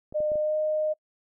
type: clicks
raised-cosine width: 2 ms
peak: -29 dBFS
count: 4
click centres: 0.125 / 0.204 / 0.318 / 0.356 s
type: tone with pitch glide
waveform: sine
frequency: 607 to 615.8 Hz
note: D#5 to D#5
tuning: -43 to -18 cents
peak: -23 dBFS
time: 0.14-0.94 s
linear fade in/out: 20 ms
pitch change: +25 cents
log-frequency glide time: 0.38-0.56 s
effects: noise-tail reverb RT60 0.1 s tail -24 dB re dry